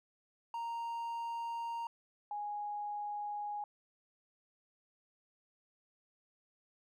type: tone pair in turn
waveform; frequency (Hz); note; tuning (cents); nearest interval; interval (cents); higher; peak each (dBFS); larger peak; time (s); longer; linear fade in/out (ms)
triangle / sine; 930 / 828.5; A#5 / G#5; -4 / -4; major second; 200; first; -35 / -37; first; 0.54-1.87 / 2.31-3.64; neither; 2
effects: none